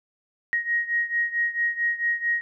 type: beating tone pair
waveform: sine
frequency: 1880 / 1884.5 Hz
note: A#6 / A#6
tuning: +14 / +18 cents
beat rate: 4.5 Hz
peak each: -24 / -27 dBFS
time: 0.53-2.41 s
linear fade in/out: 0 ms
effects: none